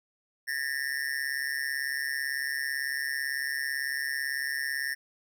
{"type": "tone with amplitude modulation", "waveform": "square", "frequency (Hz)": 1812, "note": "A#6", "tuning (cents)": -50, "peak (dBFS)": -26, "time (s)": [0.47, 4.95], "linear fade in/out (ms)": 20, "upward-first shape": "sine", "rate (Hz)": 138, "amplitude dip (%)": 100, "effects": []}